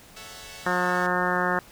5% pulse chord, F# minor seventh, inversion first, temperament equal, 440 / 554.4 / 659.3 / 740 Hz, A4 / C#5 / E5 / F#5, 0 / 0 / 0 / 0 cents, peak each -35 dBFS, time 0.16-1.07 s, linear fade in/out 10 ms
harmonic tone, 179.9 Hz, F#3, 48 cents flat, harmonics 1 / 2 / 3 / 4 / 5 / 6 / 7 / 8 / 9 / 10, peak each -31 / -31 / -31 / -31 / -31 / -31 / -31 / -31 / -31 / -31 dBFS, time 0.66-1.59 s, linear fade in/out 2 ms
effects pink hiss -50 dBFS RMS until 1.71 s

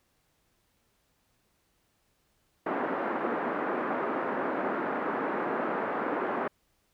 pink band-pass noise, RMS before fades -31 dBFS, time 2.66-6.48 s, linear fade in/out 5 ms, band 250 to 1600 Hz, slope 24 dB/octave, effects pink hiss -72 dBFS RMS until 6.93 s

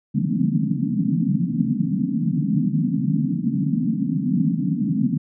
pink band-pass noise, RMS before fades -21 dBFS, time 0.14-5.18 s, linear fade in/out 10 ms, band 140 to 280 Hz, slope 96 dB/octave, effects none

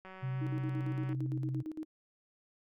click train, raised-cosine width 0.5 ms, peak -35 dBFS, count 204, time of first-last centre 0.05-1.13 s, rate 188 Hz
sine tone with vibrato, 130.7 Hz, C3, 1 cent flat, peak -33 dBFS, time 0.22-1.63 s, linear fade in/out 20 ms, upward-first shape triangle, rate 8.5 Hz, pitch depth 15 cents each way
sine tone with tremolo, 312.7 Hz, D#4, 9 cents sharp, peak -36 dBFS, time 0.41-1.85 s, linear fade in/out 10 ms, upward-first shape square, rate 8.8 Hz, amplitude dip 80%
effects none

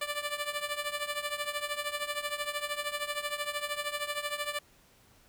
10% pulse tone with tremolo, 587.3 Hz, D5, in tune, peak -21 dBFS, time 0.01-4.59 s, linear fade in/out 5 ms, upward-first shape triangle, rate 13 Hz, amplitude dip 85%, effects pink hiss -62 dBFS RMS until 5.28 s

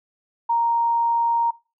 sine tone, 932.3 Hz, A#5, in tune, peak -17 dBFS, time 0.49-1.51 s, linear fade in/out 10 ms, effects noise-tail reverb RT60 0.3 s tail -21 dB re dry

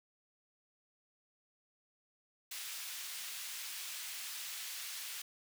pink high-pass noise, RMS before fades -44 dBFS, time 2.51-5.22 s, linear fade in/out 5 ms, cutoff 2400 Hz, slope 12 dB/octave, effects none

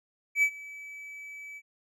triangle tone with ADSR envelope, 2296 Hz, D7, 40 cents flat, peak -17 dBFS, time 0.35-1.62 s, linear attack 76 ms, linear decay 72 ms, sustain -22 dB, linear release 52 ms, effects none

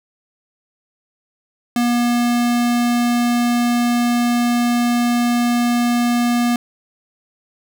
square tone, 240 Hz, B3, 49 cents flat, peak -15 dBFS, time 1.76-6.56 s, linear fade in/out 2 ms, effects none

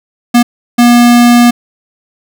square tone bursts at uneven times, 240 Hz, B3, 49 cents flat, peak -3 dBFS, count 2, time 0.34-0.43 / 0.78-1.51 s, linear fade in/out 10 ms, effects none

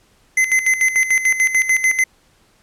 square tone with tremolo, 2051 Hz, C7, 35 cents flat, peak -12 dBFS, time 0.37-2.04 s, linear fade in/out 5 ms, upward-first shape square, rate 6.8 Hz, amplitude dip 70%, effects pink hiss -56 dBFS RMS until 2.62 s + low-pass 11000 Hz 12 dB/octave

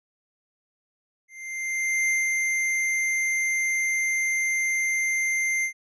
square tone with ADSR envelope, 2093 Hz, C7, in tune, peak -21 dBFS, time 1.28-5.73 s, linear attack 810 ms, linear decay 170 ms, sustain -2 dB, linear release 91 ms, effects resampled to 22050 Hz

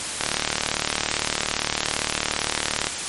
click train, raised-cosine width 0.2 ms, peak -3 dBFS, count 101, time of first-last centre 0.21-2.87 s, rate 37.6 Hz, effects white hiss -28 dBFS RMS until 3.08 s + MP3 48 kbps

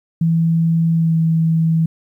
sine tone with pitch glide, 164.81 to 162.54 Hz, E3 to E3, 0 to -24 cents, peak -12 dBFS, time 0.21-1.86 s, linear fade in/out 5 ms, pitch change -24 cents, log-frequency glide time 0.93-1.16 s, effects 9-bit

